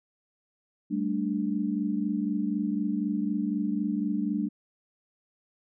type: chord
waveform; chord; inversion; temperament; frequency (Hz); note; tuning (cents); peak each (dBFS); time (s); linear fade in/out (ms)
sine; G suspended second; none; equal; 196 / 220 / 293.7; G3 / A3 / D4; 0 / 0 / 0; -30; 0.9-4.49; 20
effects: none